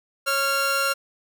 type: tone pair together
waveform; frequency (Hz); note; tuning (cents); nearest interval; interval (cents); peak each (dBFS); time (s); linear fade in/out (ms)
sawtooth; 550 / 1384.5; C#5 / F6; -14 / -15; octave + major third; 1599; -23 / -18; 0.26-0.94; 20
effects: none